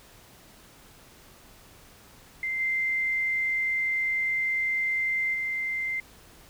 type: tone with level steps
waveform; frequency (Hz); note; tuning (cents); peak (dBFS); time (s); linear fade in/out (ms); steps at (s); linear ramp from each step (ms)
sine; 2085; C7; -7; -27 / -24 / -27; 2.43-6; 2; 2.59 / 5.33; 20
effects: pink hiss -53 dBFS RMS until 6.49 s